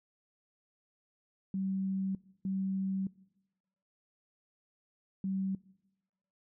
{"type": "tone bursts at uneven times", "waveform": "sine", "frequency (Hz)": 191.9, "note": "G3", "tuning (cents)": -37, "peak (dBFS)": -31, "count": 3, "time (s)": [[1.54, 2.15], [2.45, 3.07], [5.24, 5.55]], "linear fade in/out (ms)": 2, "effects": ["noise-tail reverb RT60 1.0 s tail -21 dB re dry"]}